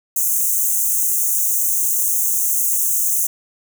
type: high-pass noise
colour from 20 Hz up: white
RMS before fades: -18 dBFS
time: 0.16-3.27 s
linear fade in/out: 5 ms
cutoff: 6100 Hz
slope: 96 dB/octave
effects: none